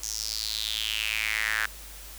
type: tone with high-pass filter sweep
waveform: sawtooth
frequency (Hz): 108.7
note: A2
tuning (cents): -21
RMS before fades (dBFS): -30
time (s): 0.03-1.66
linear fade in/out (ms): 0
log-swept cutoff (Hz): 6200 to 1600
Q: 4.9
effects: added 50 Hz sine -45 dBFS peak until 2.18 s + white hiss -45 dBFS RMS until 2.18 s